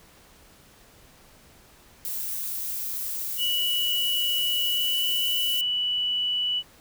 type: noise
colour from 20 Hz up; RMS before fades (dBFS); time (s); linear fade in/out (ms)
violet; -31; 2.05-5.61; 0
type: tone with pitch glide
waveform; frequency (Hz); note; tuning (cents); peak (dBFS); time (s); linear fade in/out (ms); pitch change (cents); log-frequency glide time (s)
sine; 2940 to 2960; F#7 to F#7; -12 to 0; -23; 3.37-6.63; 50; +12; 4.71-4.96
effects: pink hiss -54 dBFS RMS until 6.8 s